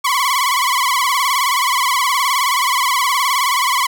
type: tone with vibrato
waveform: sawtooth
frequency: 1059 Hz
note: C6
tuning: 21 cents sharp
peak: -10 dBFS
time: 0.04-3.87 s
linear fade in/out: 10 ms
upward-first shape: sine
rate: 19 Hz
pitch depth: 130 cents each way
effects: none